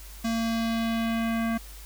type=tone with low-pass filter sweep; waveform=square; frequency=227.8 Hz; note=A#3; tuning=40 cents flat; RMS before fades=-27 dBFS; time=0.24-1.58 s; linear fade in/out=10 ms; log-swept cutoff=6600 to 1900 Hz; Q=1.5; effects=added 50 Hz sine -42 dBFS peak until 1.85 s + white hiss -48 dBFS RMS until 1.85 s